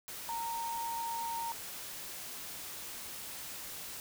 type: tone in noise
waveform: sine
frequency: 925 Hz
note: A#5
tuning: 14 cents flat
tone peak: -35 dBFS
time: 0.29-1.52 s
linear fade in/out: 0 ms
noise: white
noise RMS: -44 dBFS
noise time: 0.08-4 s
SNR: +6 dB
effects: none